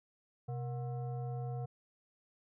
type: tone with frequency modulation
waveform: sine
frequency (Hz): 127.8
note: C3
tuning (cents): -40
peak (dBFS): -36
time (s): 0.48-1.66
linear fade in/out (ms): 10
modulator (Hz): 599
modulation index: 0.57
effects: none